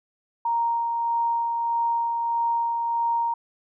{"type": "tone with tremolo", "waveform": "sine", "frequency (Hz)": 932.3, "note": "A#5", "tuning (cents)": 0, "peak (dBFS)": -20, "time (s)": [0.45, 3.34], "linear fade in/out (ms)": 5, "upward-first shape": "sine", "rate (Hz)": 1.6, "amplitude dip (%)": 30, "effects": []}